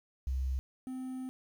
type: tone pair in turn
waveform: sine / triangle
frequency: 65.41 / 258 Hz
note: C2 / C4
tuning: 0 / -24 cents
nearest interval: 2 octaves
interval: 2376 cents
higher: second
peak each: -30 / -35 dBFS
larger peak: first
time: 0.27-0.59 / 0.87-1.29 s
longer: second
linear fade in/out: 0 ms
effects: 10-bit